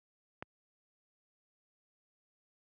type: click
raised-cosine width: 0.5 ms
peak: -25 dBFS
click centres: 0.425 s
effects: high-pass 80 Hz 12 dB/octave